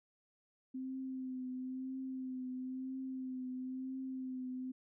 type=tone with vibrato; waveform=sine; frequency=258.9 Hz; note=C4; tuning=18 cents flat; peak=-39 dBFS; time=0.74-4.72 s; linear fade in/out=10 ms; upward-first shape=triangle; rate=1 Hz; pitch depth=33 cents each way; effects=none